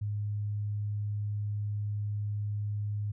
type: tone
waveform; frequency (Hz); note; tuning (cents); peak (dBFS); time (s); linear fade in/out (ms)
sine; 103.83; G#2; 0; -30; 0.01-3.12; 10
effects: none